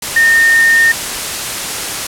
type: tone in noise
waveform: sine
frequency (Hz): 1829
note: A#6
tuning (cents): -33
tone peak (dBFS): -6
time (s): 0.16-0.92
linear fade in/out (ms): 5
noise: white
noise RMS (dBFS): -19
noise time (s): 0.02-2.07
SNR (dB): +10
effects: low-pass 11000 Hz 12 dB/octave